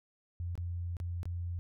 sine tone with dropouts, 87 Hz, F2, 6 cents flat, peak -34 dBFS, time 0.4-1.59 s, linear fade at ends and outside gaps 0 ms, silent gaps 0.554-0.577 / 0.968-1.001 / 1.231-1.255 s, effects none

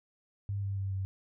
sine tone with pitch steps, 100 / 98.62 / 97.27 / 95.93 Hz, G2 / G2 / G2 / G2, +35 / +11 / -13 / -37 cents, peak -31 dBFS, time 0.49-1.05 s, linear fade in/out 0 ms, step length 140 ms, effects none

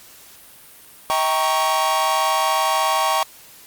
45% pulse chord, Eb dominant seventh, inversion none, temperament equal with one note detuned, 638.6 / 784 / 932.3 / 1108.7 Hz, Eb5 / G5 / Bb5 / Db6, +45 / 0 / 0 / 0 cents, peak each -25 / -23 / -23 / -21 dBFS, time 1.1-3.23 s, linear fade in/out 0 ms, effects white hiss -45 dBFS RMS until 3.66 s + Opus 48 kbps

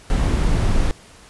brown noise, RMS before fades -17 dBFS, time 0.1-0.91 s, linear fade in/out 0 ms, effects pink hiss -46 dBFS RMS until 1.29 s + resampled to 24000 Hz

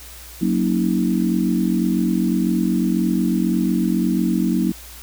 sine chord, D# minor seventh, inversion first, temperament equal with one note detuned, 185 / 233.1 / 277.2 / 319 Hz, F#3 / A#3 / C#4 / D#4, 0 / 0 / 0 / +43 cents, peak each -20 / -21 / -25 / -22 dBFS, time 0.41-4.72 s, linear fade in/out 10 ms, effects added 60 Hz sine -41 dBFS peak until 5.02 s + white hiss -40 dBFS RMS until 5.02 s

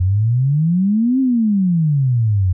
sine exponential two-way sweep, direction up then down, 88.2 to 269.5 to 88.2 Hz, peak -12 dBFS, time 0-2.53 s, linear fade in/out 10 ms, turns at 1.2 s, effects none

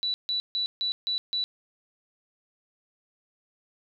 sine tone bursts, 3951 Hz, B7, in tune, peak -25 dBFS, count 6, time 0.03-1.44 s, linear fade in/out 0 ms, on 110 ms, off 150 ms, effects none

